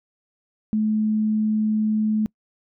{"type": "tone", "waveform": "sine", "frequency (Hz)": 215.4, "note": "A3", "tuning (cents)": -37, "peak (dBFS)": -18, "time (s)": [0.73, 2.26], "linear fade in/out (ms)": 0, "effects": ["noise-tail reverb RT60 0.1 s tail -26 dB re dry"]}